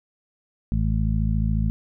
harmonic tone, 54.1 Hz, A1, 29 cents flat, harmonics 1 / 2 / 3 / 4, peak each -22 / -25 / -27 / -28 dBFS, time 0.72-1.7 s, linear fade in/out 0 ms, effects none

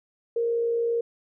sine tone with frequency modulation, 466.2 Hz, A#4, in tune, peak -22 dBFS, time 0.36-1.01 s, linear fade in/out 5 ms, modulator 57.7 Hz, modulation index 0.24, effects none

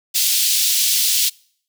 pink high-pass noise, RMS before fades -17 dBFS, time 0.14-1.3 s, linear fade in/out 20 ms, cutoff 3300 Hz, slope 24 dB/octave, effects noise-tail reverb RT60 0.6 s tail -26 dB re dry

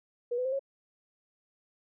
sine tone with pitch steps, 482 / 502.8 / 524.4 / 547 Hz, B4 / B4 / C5 / C#5, -42 / +31 / +4 / -23 cents, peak -28 dBFS, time 0.31-0.594 s, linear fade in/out 10 ms, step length 71 ms, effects none

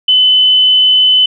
sine tone, 3022 Hz, F#7, 36 cents sharp, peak -5 dBFS, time 0.08-1.26 s, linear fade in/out 5 ms, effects none

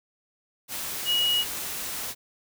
sine tone in noise, 2900 Hz, F#7, 35 cents flat, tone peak -21 dBFS, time 1.05-1.45 s, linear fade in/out 50 ms, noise white, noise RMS -33 dBFS, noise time 0.68-2.15 s, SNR +9 dB, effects none

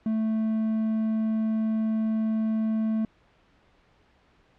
triangle tone, 220 Hz, A3, in tune, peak -21 dBFS, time 0.06-3.05 s, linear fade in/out 2 ms, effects pink hiss -62 dBFS RMS until 4.58 s + low-pass 3000 Hz 12 dB/octave

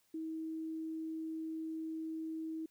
sine tone, 320 Hz, D#4, 49 cents sharp, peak -38 dBFS, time 0.14-2.66 s, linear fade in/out 5 ms, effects white hiss -74 dBFS RMS until 2.7 s

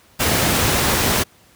pink noise, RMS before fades -17 dBFS, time 0.19-1.24 s, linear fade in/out 20 ms, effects pink hiss -52 dBFS RMS until 1.55 s + high-pass 60 Hz 12 dB/octave

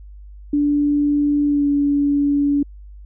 sine tone with pitch glide, 290.8 to 286 Hz, D4 to D4, -17 to -46 cents, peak -14 dBFS, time 0.53-2.63 s, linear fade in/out 5 ms, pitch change -29 cents, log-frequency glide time 1.46-1.67 s, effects added 50 Hz sine -36 dBFS peak until 3.05 s

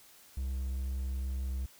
triangle tone, 65.41 Hz, C2, in tune, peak -30 dBFS, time 0.37-1.66 s, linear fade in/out 5 ms, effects white hiss -58 dBFS RMS until 1.79 s

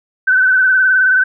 sine tone with vibrato, 1519 Hz, F#6, 45 cents sharp, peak -8 dBFS, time 0.27-1.24 s, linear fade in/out 10 ms, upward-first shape triangle, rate 19 Hz, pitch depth 50 cents each way, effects none

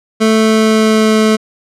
25% pulse tone with pitch glide, 220 to 217.5 Hz, A3 to A3, 0 to -20 cents, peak -4 dBFS, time 0.2-1.37 s, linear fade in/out 20 ms, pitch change -20 cents, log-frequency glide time 0.34-1.18 s, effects low-pass 9000 Hz 12 dB/octave

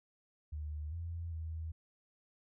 sine tone with pitch steps, 75.6 / 84.3 / 80.6 Hz, D#2 / E2 / E2, -49 / +39 / -38 cents, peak -38 dBFS, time 0.52-1.72 s, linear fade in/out 10 ms, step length 400 ms, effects none

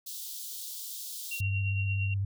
white high-pass noise, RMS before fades -40 dBFS, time 0.06-1.41 s, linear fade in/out 10 ms, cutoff 3300 Hz, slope 48 dB/octave
sine tone with tremolo, 2749 Hz, F7, 28 cents flat, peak -32 dBFS, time 1.31-2.14 s, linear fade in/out 5 ms, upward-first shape triangle, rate 8.7 Hz, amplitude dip 65%
sine tone with vibrato, 98.3 Hz, G2, 5 cents sharp, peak -27 dBFS, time 1.4-2.25 s, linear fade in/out 5 ms, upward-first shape sine, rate 16 Hz, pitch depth 28 cents each way
effects none

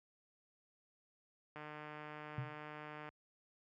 click train, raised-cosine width 0.5 ms, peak -34 dBFS, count 232, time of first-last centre 1.56-3.09 s, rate 151 Hz
sine tone with exponential decay, 130.81 Hz, C3, in tune, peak -34 dBFS, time 2.38-2.61 s, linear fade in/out 2 ms, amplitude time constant 48 ms
effects high-pass 60 Hz 12 dB/octave

